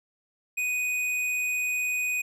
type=tone with hard clipping; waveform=triangle; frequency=2489 Hz; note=D#7; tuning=in tune; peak=-27 dBFS; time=0.57-2.22 s; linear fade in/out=10 ms; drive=14 dB; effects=none